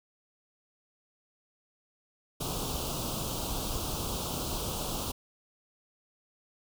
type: band-stop noise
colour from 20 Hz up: pink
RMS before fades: -34 dBFS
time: 2.4-5.12 s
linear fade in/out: 10 ms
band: 1300 to 2800 Hz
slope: 48 dB/octave
effects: none